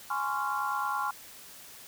sine chord, Db major seventh, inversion second, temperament just, 831.5 / 1039.4 / 1108.7 / 1385.9 Hz, Ab5 / C6 / Db6 / F6, +2 / -12 / 0 / -14 cents, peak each -34 dBFS, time 0.1-1.11 s, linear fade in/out 5 ms, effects white hiss -49 dBFS RMS until 1.87 s

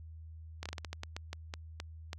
slowing click train, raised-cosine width 0.2 ms, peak -22 dBFS, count 13, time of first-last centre 0.63-2.131 s, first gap 26 ms, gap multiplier 1.26, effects added 80 Hz sine -46 dBFS peak until 2.18 s

